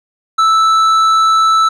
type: tone with tanh clipping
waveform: sine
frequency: 1316 Hz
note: E6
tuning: 3 cents flat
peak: -9 dBFS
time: 0.38-1.69 s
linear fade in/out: 10 ms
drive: 9 dB
effects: none